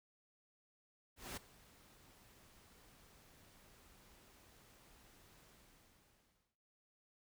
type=noise with ADSR envelope; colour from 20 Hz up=pink; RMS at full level=-44 dBFS; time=1.16-6.57 s; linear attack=210 ms; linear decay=8 ms; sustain=-21 dB; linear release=1100 ms; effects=noise-tail reverb RT60 0.8 s tail -19 dB re dry